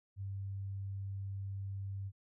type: tone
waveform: sine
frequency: 98 Hz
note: G2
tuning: in tune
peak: -38 dBFS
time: 0.16-2.12 s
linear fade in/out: 50 ms
effects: none